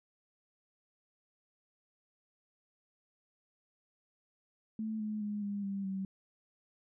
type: tone with pitch steps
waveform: sine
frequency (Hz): 218.9 / 213.3 / 207.8 / 202.5 / 197.28 / 192.22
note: A3 / G#3 / G#3 / G#3 / G3 / G3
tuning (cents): -9 / +46 / +1 / -43 / +11 / -34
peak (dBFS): -34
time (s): 4.79-6.05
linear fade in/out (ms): 2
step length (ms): 210
effects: none